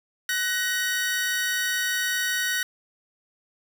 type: tone pair together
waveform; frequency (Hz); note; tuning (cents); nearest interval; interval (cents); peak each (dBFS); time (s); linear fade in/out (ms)
sawtooth; 1496.1 / 1885; F#6 / A#6; +19 / +19; major third; 400; -23; 0.29-2.63; 2
effects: 8-bit